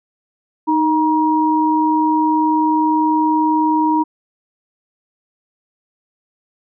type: tone pair together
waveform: sine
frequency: 310.3 / 950 Hz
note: D#4 / A#5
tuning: -5 / +33 cents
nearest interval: octave + perfect fifth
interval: 1938 cents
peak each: -15 dBFS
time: 0.67-4.04 s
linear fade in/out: 20 ms
effects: none